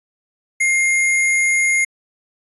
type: tone with sample-and-hold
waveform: sine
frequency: 2119 Hz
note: C7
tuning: 21 cents sharp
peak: -13 dBFS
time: 0.6-1.85 s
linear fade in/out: 10 ms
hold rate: 8820 Hz
effects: resampled to 32000 Hz